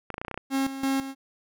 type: clicks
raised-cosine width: 0.5 ms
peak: -18 dBFS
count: 9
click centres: 0.103 / 0.142 / 0.181 / 0.215 / 0.249 / 0.282 / 0.313 / 0.343 / 0.376 s
type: tone with tremolo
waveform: 45% pulse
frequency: 270 Hz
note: C#4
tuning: 45 cents flat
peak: -23 dBFS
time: 0.5-1.15 s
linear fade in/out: 50 ms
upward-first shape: square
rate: 3 Hz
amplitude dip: 70%
effects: none